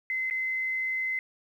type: tone with dropouts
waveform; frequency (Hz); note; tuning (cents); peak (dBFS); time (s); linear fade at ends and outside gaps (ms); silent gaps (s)
sine; 2054; C7; -33; -27; 0.1-1.19; 1; 0.3-0.309
effects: 10-bit